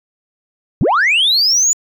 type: linear sweep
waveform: sine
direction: up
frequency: 87 to 7040 Hz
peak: -8 dBFS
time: 0.81-1.73 s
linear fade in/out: 0 ms
effects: tanh soft clip ceiling -8 dBFS